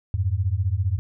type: beating tone pair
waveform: sine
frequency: 87.31 / 102.31 Hz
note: F2 / G#2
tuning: 0 / -25 cents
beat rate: 15 Hz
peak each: -23 dBFS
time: 0.14-0.99 s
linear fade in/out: 0 ms
effects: none